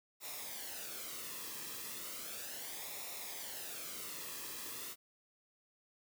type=noise with flanger; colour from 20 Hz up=white; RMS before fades=-45 dBFS; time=0.2-4.96 s; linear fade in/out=50 ms; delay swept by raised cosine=0.64 to 1.38 ms; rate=0.35 Hz; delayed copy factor=-0.6; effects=none